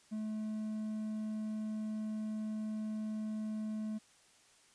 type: tone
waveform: triangle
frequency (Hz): 215.7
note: A3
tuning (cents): -34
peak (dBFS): -34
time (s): 0.11-3.99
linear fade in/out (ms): 20
effects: white hiss -65 dBFS RMS until 4.74 s + resampled to 22050 Hz